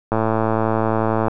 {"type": "click train", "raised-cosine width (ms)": 1, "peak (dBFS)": -5, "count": 130, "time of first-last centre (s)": [0.12, 1.282], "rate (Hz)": 111, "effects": []}